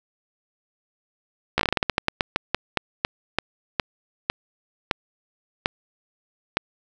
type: slowing click train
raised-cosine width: 0.3 ms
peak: -3 dBFS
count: 23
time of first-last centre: 1.58-6.57 s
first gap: 14 ms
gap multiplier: 1.22
effects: none